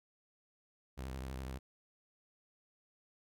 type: tone with vibrato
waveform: sawtooth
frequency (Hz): 65.41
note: C2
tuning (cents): 0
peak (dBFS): -37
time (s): 0.97-1.59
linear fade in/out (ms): 20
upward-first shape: square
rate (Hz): 12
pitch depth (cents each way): 62
effects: none